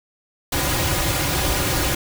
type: noise with comb filter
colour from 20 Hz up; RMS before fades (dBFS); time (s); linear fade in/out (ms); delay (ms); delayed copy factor
pink; -21; 0.52-1.95; 5; 4.5; -0.75
effects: none